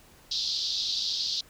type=band-pass noise; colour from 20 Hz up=white; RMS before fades=-30 dBFS; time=0.31-1.41 s; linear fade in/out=5 ms; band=3600 to 5000 Hz; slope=48 dB/octave; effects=pink hiss -56 dBFS RMS until 1.49 s